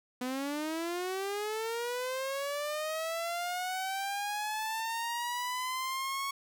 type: linear sweep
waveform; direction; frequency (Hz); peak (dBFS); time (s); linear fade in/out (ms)
sawtooth; up; 246.9 to 1108.7; -29; 0.21-6.31; 5
effects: none